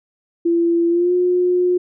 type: tone with pitch glide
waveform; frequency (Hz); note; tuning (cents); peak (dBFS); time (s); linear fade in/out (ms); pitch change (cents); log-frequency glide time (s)
sine; 339 to 359.2; E4 to F4; +49 to +49; -13; 0.45-1.78; 10; +100; 0.89-1.13
effects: none